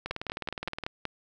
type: two click trains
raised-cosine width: 0.3 ms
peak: -15 / -18 dBFS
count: 6 / 16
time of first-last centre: 0.11-1.053 / 0.06-0.837 s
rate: 5.3 / 19.3 Hz
effects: none